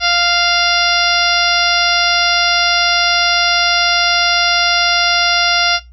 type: harmonic tone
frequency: 697 Hz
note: F5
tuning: 4 cents flat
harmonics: 1 / 2 / 3 / 4 / 5 / 6 / 7 / 8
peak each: -19 / -17 / -19 / -19 / -20 / -22 / -18 / -22 dBFS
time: 0-5.8 s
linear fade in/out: 50 ms
effects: noise-tail reverb RT60 0.2 s tail -18 dB re dry + added 60 Hz sine -37 dBFS peak until 5.92 s